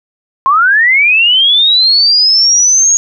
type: linear sweep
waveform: sine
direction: up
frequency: 1040 to 6660 Hz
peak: -5 dBFS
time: 0.46-2.97 s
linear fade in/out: 0 ms
effects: none